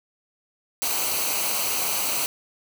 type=noise with comb filter; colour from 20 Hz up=white; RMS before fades=-25 dBFS; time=0.82-2.26 s; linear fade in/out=0 ms; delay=0.57 ms; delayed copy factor=-0.6; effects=none